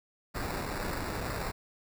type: noise with sample-and-hold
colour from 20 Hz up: pink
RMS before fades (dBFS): -35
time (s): 0.34-1.52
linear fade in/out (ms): 20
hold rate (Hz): 3150
effects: none